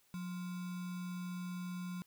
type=tone with sample-and-hold; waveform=sine; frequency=180 Hz; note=F#3; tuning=47 cents flat; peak=-39 dBFS; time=0.14-2.02 s; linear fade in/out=0 ms; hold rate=1225 Hz; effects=white hiss -71 dBFS RMS until 2.06 s